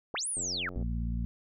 sine linear two-way sweep, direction up then down, 218.1 to 10570 to 1210 Hz, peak -31 dBFS, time 0.14-0.69 s, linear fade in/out 0 ms, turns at 0.28 s
click train, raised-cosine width 2 ms, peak -31 dBFS, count 42, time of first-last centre 0.37-0.826 s, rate 90 Hz
harmonic tone, 58 Hz, A#1, 8 cents flat, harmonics 1 / 2 / 3 / 4, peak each -31 / -38 / -39 / -40 dBFS, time 0.76-1.25 s, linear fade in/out 0 ms
effects none

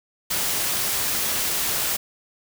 white noise, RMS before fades -24 dBFS, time 0.3-1.97 s, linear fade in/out 10 ms, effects none

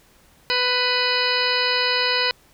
harmonic tone with a mistuned harmonic, 496.6 Hz, B4, 9 cents sharp, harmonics 1 / 2 / 3 / 4 / 5 / 6 / 8 / 9 / 10, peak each -27 / -27 / -27 / -27 / -27 / -27 / -27 / -27 / -27 dBFS, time 0.5-2.31 s, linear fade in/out 0 ms, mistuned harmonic 9, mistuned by -60 cents, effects pink hiss -55 dBFS RMS until 2.53 s

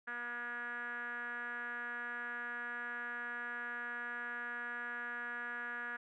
5% pulse tone with low-pass filter, 240.1 Hz, B3, 49 cents flat, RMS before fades -42 dBFS, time 0.07-5.97 s, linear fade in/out 10 ms, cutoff 1600 Hz, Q 9.2, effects none

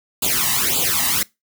white noise with flanger, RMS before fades -19 dBFS, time 0.22-1.23 s, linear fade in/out 5 ms, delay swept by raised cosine 0.26 to 1.06 ms, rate 1.8 Hz, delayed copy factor +0.9, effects noise-tail reverb RT60 0.2 s tail -22 dB re dry + high-pass 60 Hz 12 dB/octave

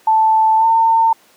sine tone with pitch glide, 880 to 904.7 Hz, A5 to A5, 0 to +48 cents, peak -9 dBFS, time 0.07-1.13 s, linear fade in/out 5 ms, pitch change +48 cents, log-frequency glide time 0.57-0.67 s, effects pink hiss -50 dBFS RMS until 1.36 s + high-pass 300 Hz 12 dB/octave

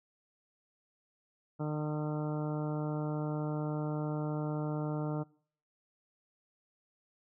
harmonic tone with a mistuned harmonic, 151.3 Hz, D#3, 48 cents flat, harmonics 1 / 2 / 3 / 4 / 5 / 6 / 7 / 8 / 9, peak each -34 / -38 / -42 / -43 / -48 / -48 / -54 / -51 / -51 dBFS, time 1.59-5.24 s, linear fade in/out 20 ms, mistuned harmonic 8, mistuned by +21 cents, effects noise-tail reverb RT60 0.5 s tail -23 dB re dry

